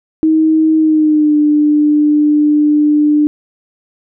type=tone with pitch glide; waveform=sine; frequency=315.9 to 298.3 Hz; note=D#4 to D4; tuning=+26 to +27 cents; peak=-7 dBFS; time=0.23-3.27 s; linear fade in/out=0 ms; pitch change=-99 cents; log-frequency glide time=0.77-1.36 s; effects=none